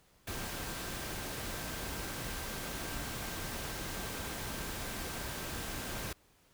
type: tone in noise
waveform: sine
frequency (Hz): 1571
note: G6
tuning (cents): +3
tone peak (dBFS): -51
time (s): 0.27-6.13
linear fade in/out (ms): 5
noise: pink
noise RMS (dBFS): -40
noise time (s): 0.27-6.13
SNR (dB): -14
effects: pink hiss -67 dBFS RMS until 6.53 s